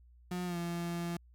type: tone with pitch glide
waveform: 35% pulse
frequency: 179.1 to 171.31 Hz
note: F3 to F3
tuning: +44 to -33 cents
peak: -33 dBFS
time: 0.31-1.17 s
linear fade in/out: 5 ms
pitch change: -77 cents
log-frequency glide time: 0.46-0.57 s
effects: added 60 Hz sine -57 dBFS peak until 1.34 s